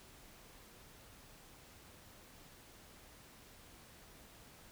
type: silence
effects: pink hiss -59 dBFS RMS until 4.71 s